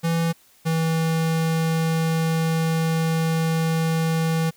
square tone pair in turn, 166 / 162.4 Hz, E3 / E3, +12 / -26 cents, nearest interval unison, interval 38 cents, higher first, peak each -20 dBFS, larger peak neither, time 0.03-0.33 / 0.65-4.51 s, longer second, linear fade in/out 20 ms, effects white hiss -56 dBFS RMS until 4.56 s

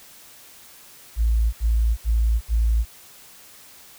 sine tone bursts, 56.1 Hz, A1, 34 cents sharp, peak -16 dBFS, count 4, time 1.16-2.853 s, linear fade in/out 50 ms, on 370 ms, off 71 ms, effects white hiss -47 dBFS RMS until 3.98 s

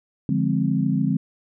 sine chord, D half-diminished seventh, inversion none, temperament equal, 146.83 / 174.61 / 207.7 / 261.6 Hz, D3 / F3 / Ab3 / C4, 0 / 0 / 0 / 0 cents, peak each -24 dBFS, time 0.29-1.17 s, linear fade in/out 2 ms, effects none

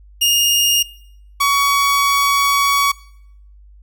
sawtooth tone pair in turn, 2837 / 1125.9 Hz, F7 / C#6, +27 / +27 cents, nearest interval octave + major third, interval 1600 cents, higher first, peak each -9 dBFS, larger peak neither, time 0.21-0.83 / 1.4-2.92 s, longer second, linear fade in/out 10 ms, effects noise-tail reverb RT60 0.7 s tail -21 dB re dry + added 50 Hz sine -41 dBFS peak until 3.82 s

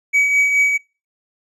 triangle tone with tremolo, 2271 Hz, C#7, 41 cents sharp, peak -9 dBFS, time 0.13-0.78 s, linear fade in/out 20 ms, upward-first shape triangle, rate 4.7 Hz, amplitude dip 50%, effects noise-tail reverb RT60 0.3 s tail -22 dB re dry + resampled to 24000 Hz

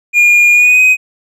triangle tone with pitch glide, 2424 to 2512 Hz, D#7 to D#7, -46 to +16 cents, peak -3 dBFS, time 0.13-0.97 s, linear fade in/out 50 ms, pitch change +62 cents, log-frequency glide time 0.52-0.81 s, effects none

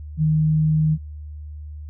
sine tone, 155.56 Hz, D#3, in tune, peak -15 dBFS, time 0.17-0.98 s, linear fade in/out 50 ms, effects added 75 Hz sine -32 dBFS peak until 1.89 s

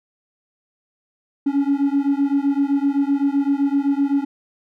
triangle beating tone pair, 276.9 / 284.7 Hz, C#4 / C#4, -2 / +46 cents, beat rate 7.8 Hz, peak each -16 / -17 dBFS, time 1.46-4.25 s, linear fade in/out 10 ms, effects tanh soft clip ceiling -9 dBFS

